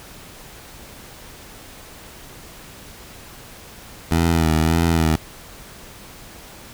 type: tone with vibrato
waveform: 15% pulse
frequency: 81.4 Hz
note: E2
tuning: 21 cents flat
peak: -9 dBFS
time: 4.11-5.16 s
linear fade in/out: 5 ms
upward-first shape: sine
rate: 1.7 Hz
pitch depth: 57 cents each way
effects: pink hiss -41 dBFS RMS until 6.73 s